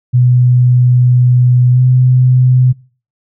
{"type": "tone with pitch glide", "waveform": "sine", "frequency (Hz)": [124.3, 127.06], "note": ["B2", "B2"], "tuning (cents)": [12, 50], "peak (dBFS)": -5, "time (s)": [0.13, 2.73], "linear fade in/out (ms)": 20, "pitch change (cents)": 38, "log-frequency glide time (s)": [1.72, 1.8], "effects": ["noise-tail reverb RT60 0.4 s tail -23 dB re dry"]}